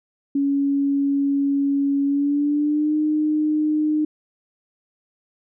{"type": "tone with pitch glide", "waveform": "sine", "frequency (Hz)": [279.8, 305.1], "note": ["C#4", "D#4"], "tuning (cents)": [16, -34], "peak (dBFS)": -17, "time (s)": [0.35, 4.05], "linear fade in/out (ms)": 5, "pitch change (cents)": 150, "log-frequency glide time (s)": [2.05, 2.96], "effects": []}